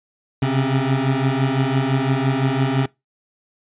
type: beating tone pair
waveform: 25% pulse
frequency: 130.7 / 136.6 Hz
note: C3 / C#3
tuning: -1 / -25 cents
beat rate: 5.9 Hz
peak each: -16 dBFS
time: 0.42-2.86 s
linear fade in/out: 5 ms
effects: noise-tail reverb RT60 0.2 s tail -22 dB re dry + resampled to 8000 Hz